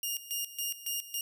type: tone with tremolo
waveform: 10% pulse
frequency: 2831 Hz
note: F7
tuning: 23 cents sharp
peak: -23 dBFS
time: 0.03-1.21 s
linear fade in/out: 2 ms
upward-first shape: square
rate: 3.6 Hz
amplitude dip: 80%
effects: none